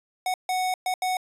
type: tone bursts at uneven times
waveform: square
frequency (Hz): 740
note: F#5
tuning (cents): 0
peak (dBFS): -24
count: 4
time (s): 0.26-0.34 / 0.49-0.74 / 0.86-0.94 / 1.02-1.17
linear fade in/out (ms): 2
effects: resampled to 32000 Hz